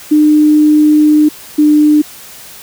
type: tone pair in turn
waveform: sine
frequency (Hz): 302.4 / 300.3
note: D#4 / D4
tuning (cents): -49 / +39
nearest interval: unison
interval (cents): 12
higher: first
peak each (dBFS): -4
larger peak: neither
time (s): 0.11-1.29 / 1.58-2.02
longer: first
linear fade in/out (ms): 10
effects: white hiss -33 dBFS RMS until 2.62 s